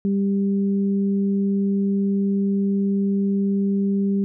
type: tone pair together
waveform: sine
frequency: 197.95 / 395.9 Hz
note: G3 / G4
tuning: +17 / +17 cents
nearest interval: octave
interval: 1200 cents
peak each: -18 / -28 dBFS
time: 0.05-4.24 s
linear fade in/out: 0 ms
effects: none